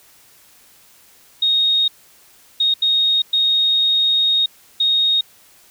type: tone bursts at uneven times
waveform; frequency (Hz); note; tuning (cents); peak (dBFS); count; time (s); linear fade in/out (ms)
sine; 3729; A#7; 0; -13; 5; 1.42-1.88 / 2.6-2.74 / 2.82-3.22 / 3.33-4.46 / 4.8-5.21; 5
effects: white hiss -50 dBFS RMS until 5.7 s